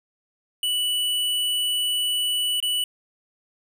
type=tone with dropouts; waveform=square; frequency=2960 Hz; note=F#7; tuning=in tune; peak=-22 dBFS; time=0.63-2.84 s; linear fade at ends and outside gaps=2 ms; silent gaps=2.602-2.626 s; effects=none